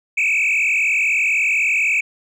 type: tone with frequency modulation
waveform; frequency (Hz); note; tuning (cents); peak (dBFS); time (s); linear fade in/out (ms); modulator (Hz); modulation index
sine; 2434; D#7; -39; -12; 0.17-2.01; 10; 44; 4.4
effects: tanh soft clip ceiling -14 dBFS